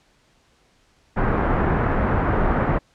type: low-pass noise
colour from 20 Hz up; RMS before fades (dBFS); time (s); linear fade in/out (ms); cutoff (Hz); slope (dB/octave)
pink; -20; 1.16-2.79; 20; 1600; 24
effects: pink hiss -60 dBFS RMS until 2.94 s + low-pass 7000 Hz 12 dB/octave